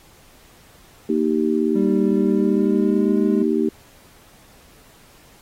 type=chord; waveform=sine; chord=Eb major; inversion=second; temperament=just; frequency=233.3 / 311.1 / 388.9 Hz; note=Bb3 / Eb4 / G4; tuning=+2 / 0 / -14 cents; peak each=-21 dBFS; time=1.09-3.69 s; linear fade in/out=5 ms
type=tone with pitch glide; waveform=triangle; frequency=196 to 207.7 Hz; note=G3 to G#3; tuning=0 to 0 cents; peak=-18 dBFS; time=1.75-3.43 s; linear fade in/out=10 ms; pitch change=+100 cents; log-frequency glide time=2.19-3.24 s
effects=pink hiss -51 dBFS RMS until 5.41 s + AAC 48 kbps